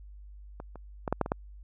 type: clicks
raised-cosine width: 1 ms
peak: -26 / -30 / -17 / -12 / -11 / -21 / -12 dBFS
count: 7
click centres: 0.601 / 0.757 / 1.078 / 1.126 / 1.213 / 1.261 / 1.319 s
effects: added 50 Hz sine -45 dBFS peak until 1.63 s